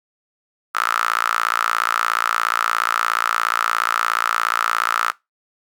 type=tone with high-pass filter; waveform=sawtooth; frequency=57 Hz; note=A#1; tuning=38 cents flat; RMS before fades=-20 dBFS; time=0.74-5.12 s; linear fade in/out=20 ms; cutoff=1300 Hz; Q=8; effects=noise-tail reverb RT60 0.2 s tail -22 dB re dry